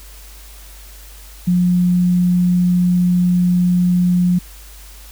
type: tone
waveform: sine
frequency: 178.5 Hz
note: F3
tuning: 38 cents sharp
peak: -11 dBFS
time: 1.47-4.39 s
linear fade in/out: 10 ms
effects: added 50 Hz sine -37 dBFS peak until 5.11 s + white hiss -42 dBFS RMS until 5.11 s